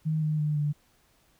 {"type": "tone with pitch steps", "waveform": "sine", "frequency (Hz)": [156.6, 153.55, 150.57, 147.64], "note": ["D#3", "D#3", "D3", "D3"], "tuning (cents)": [11, -23, 44, 9], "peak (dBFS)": -24, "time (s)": [0.05, 0.73], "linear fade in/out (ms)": 20, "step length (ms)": 170, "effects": ["pink hiss -65 dBFS RMS until 1.39 s"]}